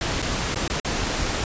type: noise with dropouts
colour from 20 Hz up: pink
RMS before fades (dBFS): -25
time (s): 0.01-1.44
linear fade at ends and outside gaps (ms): 2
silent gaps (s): 0.22-0.225 / 0.546-0.558 / 0.679-0.699 / 0.8-0.847
effects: resampled to 16000 Hz